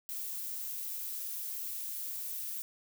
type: noise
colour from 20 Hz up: violet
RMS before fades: -39 dBFS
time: 0.09-2.62 s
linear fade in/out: 0 ms
effects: none